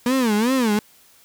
35% pulse tone with vibrato, 234.8 Hz, A#3, 13 cents sharp, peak -15 dBFS, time 0.06-0.79 s, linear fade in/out 2 ms, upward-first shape sine, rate 2.6 Hz, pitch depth 220 cents each way, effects white hiss -53 dBFS RMS until 1.24 s

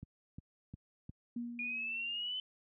click train, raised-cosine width 5 ms, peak -32 dBFS, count 4, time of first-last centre 0.03-1.094 s, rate 2.82 Hz
sine tone with exponential decay, 238.2 Hz, A#3, 38 cents sharp, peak -35 dBFS, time 1.36-2.33 s, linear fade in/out 5 ms, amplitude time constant 210 ms
sine exponential sweep, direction up, 2425 to 3052 Hz, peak -36 dBFS, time 1.59-2.4 s, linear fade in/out 2 ms
effects high-pass 80 Hz 12 dB/octave

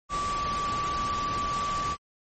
sine tone in noise, 1157 Hz, D6, 26 cents flat, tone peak -27 dBFS, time 0.09-1.97 s, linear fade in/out 50 ms, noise pink, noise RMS -35 dBFS, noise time 0.09-1.97 s, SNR +5 dB, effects MP3 32 kbps

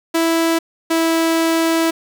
sawtooth tone pair in turn, 329.6 / 327.8 Hz, E4 / E4, 0 / -10 cents, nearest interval unison, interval 10 cents, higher first, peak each -10 dBFS, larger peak neither, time 0.14-0.59 / 0.9-1.91 s, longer second, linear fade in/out 10 ms, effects 7-bit

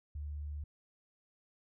sine tone, 73.7 Hz, D2, 7 cents sharp, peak -38 dBFS, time 0.15-0.64 s, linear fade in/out 5 ms, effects none

